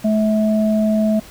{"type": "tone pair together", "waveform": "sine", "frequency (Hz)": [215.2, 648], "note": ["A3", "E5"], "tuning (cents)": [-38, -30], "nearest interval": "octave + perfect fifth", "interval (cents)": 1908, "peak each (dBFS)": [-14, -20], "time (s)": [0.04, 1.2], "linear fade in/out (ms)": 10, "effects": ["pink hiss -41 dBFS RMS until 1.3 s"]}